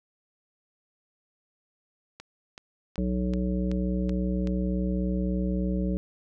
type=click train; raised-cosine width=0.2 ms; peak=-24 dBFS; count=7; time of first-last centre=2.2-4.473 s; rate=2.64 Hz
type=harmonic tone; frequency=61.74 Hz; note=B1; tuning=in tune; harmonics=1 / 3 / 5 / 7 / 9; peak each=-29 / -27 / -34 / -38 / -38 dBFS; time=2.98-5.97 s; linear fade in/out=0 ms
effects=none